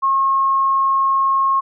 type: tone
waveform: sine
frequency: 1082 Hz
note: C#6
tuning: 42 cents flat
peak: -13 dBFS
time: 0.02-1.61 s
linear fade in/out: 20 ms
effects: none